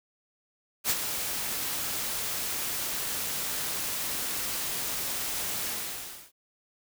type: noise with ADSR envelope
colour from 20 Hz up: white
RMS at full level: -24 dBFS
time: 0.84-6.32 s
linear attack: 60 ms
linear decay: 43 ms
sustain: -8 dB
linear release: 670 ms
effects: none